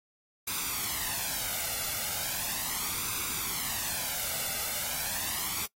white noise with flanger, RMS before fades -33 dBFS, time 0.47-5.66 s, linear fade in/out 5 ms, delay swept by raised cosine 0.81 to 1.44 ms, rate 0.37 Hz, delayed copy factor +0.6, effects noise-tail reverb RT60 0.1 s tail -21 dB re dry + AAC 48 kbps

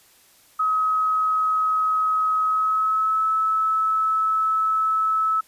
sine tone with pitch glide, 1273 to 1301.3 Hz, D#6 to E6, +39 to -23 cents, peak -18 dBFS, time 0.59-5.41 s, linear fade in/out 10 ms, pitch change +38 cents, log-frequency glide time 2.43-3.24 s, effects white hiss -55 dBFS RMS until 5.47 s + resampled to 32000 Hz

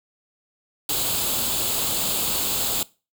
white noise with comb filter, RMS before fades -24 dBFS, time 0.89-2.83 s, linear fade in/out 2 ms, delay 0.26 ms, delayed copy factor +0.65, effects noise-tail reverb RT60 0.3 s tail -21 dB re dry

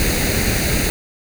pink noise with comb filter, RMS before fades -18 dBFS, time 0-0.9 s, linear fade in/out 0 ms, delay 0.46 ms, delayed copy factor +0.65, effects none

